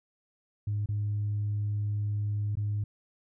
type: tone with dropouts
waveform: sine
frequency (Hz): 103.83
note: G#2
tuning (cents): 0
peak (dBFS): -26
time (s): 0.67-2.84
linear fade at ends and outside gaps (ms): 5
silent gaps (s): 0.86-0.888 / 2.554-2.57
effects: tanh soft clip ceiling -24 dBFS